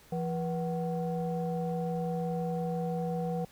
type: tone cluster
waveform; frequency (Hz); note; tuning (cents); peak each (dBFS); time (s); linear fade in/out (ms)
sine; 170.2 / 484.9 / 748; F3 / B4 / F#5; -44 / -32 / +19; -31 / -34 / -37; 0.12-3.45; 5
effects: tanh soft clip ceiling -23 dBFS + pink hiss -58 dBFS RMS until 3.51 s